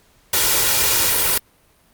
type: noise with comb filter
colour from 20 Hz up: white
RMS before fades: -17 dBFS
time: 0.33-1.38 s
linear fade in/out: 5 ms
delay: 2.1 ms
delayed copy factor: +0.5
effects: pink hiss -56 dBFS RMS until 1.93 s + Opus 48 kbps